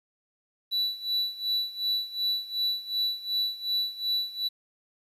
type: tone with tremolo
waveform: triangle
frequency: 3951 Hz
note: B7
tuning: in tune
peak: -22 dBFS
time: 0.71-4.49 s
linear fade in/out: 20 ms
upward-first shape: sine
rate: 2.7 Hz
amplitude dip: 85%
effects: resampled to 32000 Hz + 10-bit